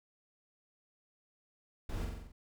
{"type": "noise with echo", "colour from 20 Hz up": "brown", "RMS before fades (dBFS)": -38, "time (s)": [1.89, 2.05], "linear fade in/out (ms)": 5, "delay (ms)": 45, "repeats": 6, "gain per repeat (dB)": -3, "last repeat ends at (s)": 2.32, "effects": []}